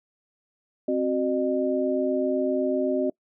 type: tone cluster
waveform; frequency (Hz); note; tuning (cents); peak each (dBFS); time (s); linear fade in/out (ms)
sine; 263.6 / 371.6 / 608; C4 / F#4 / D#5; +13 / +7 / -40; -26; 0.88-3.1; 5
effects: noise-tail reverb RT60 0.1 s tail -25 dB re dry